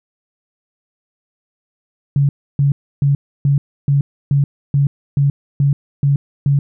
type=tone bursts; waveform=sine; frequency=140.8 Hz; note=C#3; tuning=27 cents sharp; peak=-10 dBFS; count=11; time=2.16-6.59 s; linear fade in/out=2 ms; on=130 ms; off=300 ms; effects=none